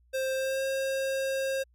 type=tone with pitch glide; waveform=square; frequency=527 to 536.2 Hz; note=C5 to C5; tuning=+12 to +42 cents; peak=-28 dBFS; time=0.13-1.64 s; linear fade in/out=20 ms; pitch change=+30 cents; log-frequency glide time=0.35-0.63 s; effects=added 60 Hz sine -60 dBFS peak until 1.74 s + MP3 64 kbps